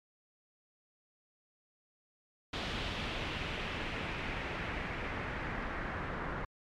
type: noise with low-pass filter sweep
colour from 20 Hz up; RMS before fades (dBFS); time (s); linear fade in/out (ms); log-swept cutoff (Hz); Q
pink; -38; 2.53-6.45; 5; 3500 to 1500; 1.9
effects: MP3 96 kbps